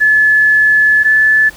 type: tone pair in turn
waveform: sine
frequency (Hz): 1722 / 1737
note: A6 / A6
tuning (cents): -38 / -23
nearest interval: unison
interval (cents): 15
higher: second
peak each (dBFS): -6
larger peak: neither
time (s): 0-1.04 / 1.04-1.5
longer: first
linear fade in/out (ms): 20
effects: pink hiss -37 dBFS RMS until 1.56 s